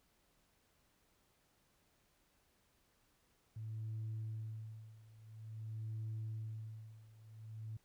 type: tone with tremolo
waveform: sine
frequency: 110 Hz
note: A2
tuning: in tune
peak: -38 dBFS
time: 3.56-7.77 s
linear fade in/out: 5 ms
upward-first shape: sine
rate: 0.49 Hz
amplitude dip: 90%
effects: tanh soft clip ceiling -37 dBFS + pink hiss -75 dBFS RMS until 7.84 s

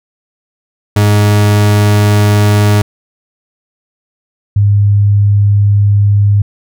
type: tone pair in turn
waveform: 40% pulse / sine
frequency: 103.83 / 101.93 Hz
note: G#2 / G#2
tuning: 0 / -32 cents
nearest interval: unison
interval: 32 cents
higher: first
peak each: -5 dBFS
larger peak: neither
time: 0.96-2.82 / 4.56-6.42 s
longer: neither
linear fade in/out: 5 ms
effects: none

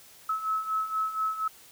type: beating tone pair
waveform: sine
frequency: 1292 / 1296.2 Hz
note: E6 / E6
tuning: -35 / -30 cents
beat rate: 4.2 Hz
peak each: -33 / -28 dBFS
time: 0.29-1.48 s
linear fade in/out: 5 ms
effects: white hiss -53 dBFS RMS until 1.71 s

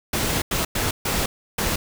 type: noise bursts at uneven times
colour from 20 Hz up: pink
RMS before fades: -23 dBFS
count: 5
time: 0.13-0.42 / 0.51-0.65 / 0.75-0.91 / 1.05-1.26 / 1.58-1.76 s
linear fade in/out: 5 ms
effects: none

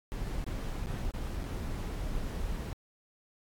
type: noise with dropouts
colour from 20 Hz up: brown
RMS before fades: -35 dBFS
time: 0.12-2.73 s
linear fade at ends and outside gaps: 0 ms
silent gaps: 0.442-0.465 / 0.86-0.87 / 1.108-1.138 / 1.435-1.441 s
effects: AAC 64 kbps

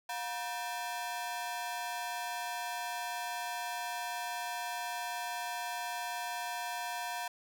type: ring-modulated tone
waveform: sawtooth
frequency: 835 Hz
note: G#5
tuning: 9 cents sharp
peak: -29 dBFS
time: 0.09-7.28 s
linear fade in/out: 5 ms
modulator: 123 Hz
effects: none

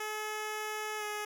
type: tone with pitch glide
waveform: 10% pulse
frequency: 427.9 to 420.1 Hz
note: A4 to G#4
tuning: -48 to +20 cents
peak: -27 dBFS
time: 0-1.25 s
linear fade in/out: 5 ms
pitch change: -32 cents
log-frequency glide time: 0.98-1.03 s
effects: none

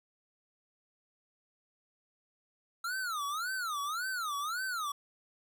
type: tone with vibrato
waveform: square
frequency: 1323 Hz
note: E6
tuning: 6 cents sharp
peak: -34 dBFS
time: 2.84-4.92 s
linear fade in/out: 5 ms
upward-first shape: sine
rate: 1.8 Hz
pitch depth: 270 cents each way
effects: none

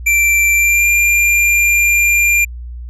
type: tone with pitch glide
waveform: square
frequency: 2349 to 2390 Hz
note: D7 to D7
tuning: 0 to +30 cents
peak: -10 dBFS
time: 0.06-2.45 s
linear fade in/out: 10 ms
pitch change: +30 cents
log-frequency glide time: 0.54-0.87 s
effects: added 60 Hz sine -25 dBFS peak until 2.89 s + resampled to 32000 Hz

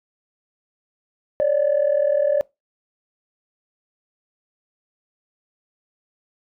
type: tone pair together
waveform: sine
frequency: 554.4 / 594.3 Hz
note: C#5 / D5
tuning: 0 / +20 cents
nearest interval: minor second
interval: 120 cents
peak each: -18 / -17 dBFS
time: 1.4-2.41 s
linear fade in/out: 0 ms
effects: noise-tail reverb RT60 0.2 s tail -23 dB re dry + tanh soft clip ceiling -11 dBFS

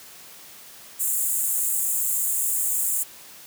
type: high-pass noise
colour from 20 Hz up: pink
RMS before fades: -24 dBFS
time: 0.99-3.04 s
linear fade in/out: 20 ms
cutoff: 7000 Hz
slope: 96 dB/octave
effects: white hiss -45 dBFS RMS until 3.46 s + high-pass 80 Hz 12 dB/octave

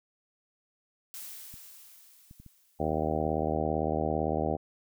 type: noise with exponential decay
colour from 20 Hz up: blue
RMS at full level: -41 dBFS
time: 1.14-3.58 s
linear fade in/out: 0 ms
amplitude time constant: 530 ms
type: clicks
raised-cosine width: 5 ms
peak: -37 dBFS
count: 8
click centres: 1.54 / 2.311 / 2.4 / 2.463 / 2.913 / 3.267 / 3.419 / 3.552 s
type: harmonic tone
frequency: 77.78 Hz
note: D#2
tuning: in tune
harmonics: 1 / 2 / 3 / 4 / 5 / 6 / 7 / 8 / 9 / 10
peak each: -36 / -36 / -36 / -36 / -36 / -36 / -36 / -36 / -36 / -36 dBFS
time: 2.79-4.57 s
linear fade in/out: 20 ms
effects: none

